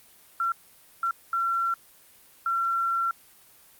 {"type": "tone bursts at uneven times", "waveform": "sine", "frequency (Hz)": 1360, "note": "F6", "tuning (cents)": -46, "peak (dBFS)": -23, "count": 4, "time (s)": [[0.4, 0.52], [1.03, 1.11], [1.33, 1.74], [2.46, 3.11]], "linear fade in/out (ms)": 2, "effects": ["white hiss -55 dBFS RMS until 3.79 s", "Opus 32 kbps"]}